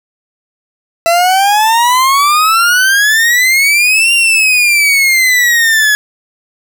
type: exponential two-way sweep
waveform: 40% pulse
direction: up then down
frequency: 665 to 2794 to 1683 Hz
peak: -6 dBFS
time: 1.06-5.95 s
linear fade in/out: 0 ms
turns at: 4.13 s
effects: none